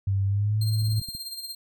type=tone with pitch glide; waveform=sine; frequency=98 to 108.74 Hz; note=G2 to A2; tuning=0 to -20 cents; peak=-21 dBFS; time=0.07-1 s; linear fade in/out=5 ms; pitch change=+180 cents; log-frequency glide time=0.26-0.62 s
type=tone with tremolo; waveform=sawtooth; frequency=4189 Hz; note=C8; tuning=1 cent sharp; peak=-29 dBFS; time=0.61-1.55 s; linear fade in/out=5 ms; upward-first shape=sine; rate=17 Hz; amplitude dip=60%
type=clicks; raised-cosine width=5 ms; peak=-29 dBFS; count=7; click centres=0.823 / 0.884 / 0.924 / 0.982 / 1.016 / 1.087 / 1.15 s
effects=none